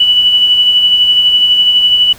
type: tone with tremolo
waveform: sine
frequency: 2960 Hz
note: F#7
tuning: in tune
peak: -4 dBFS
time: 0-2.13 s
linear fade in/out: 5 ms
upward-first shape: sine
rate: 12 Hz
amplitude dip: 40%
effects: pink hiss -36 dBFS RMS until 2.18 s